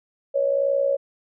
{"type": "tone with amplitude modulation", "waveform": "sine", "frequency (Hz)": 556, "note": "C#5", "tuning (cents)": 5, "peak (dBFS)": -15, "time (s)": [0.34, 0.97], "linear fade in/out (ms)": 20, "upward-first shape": "sine", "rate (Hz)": 61.6, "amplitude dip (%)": 70, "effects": []}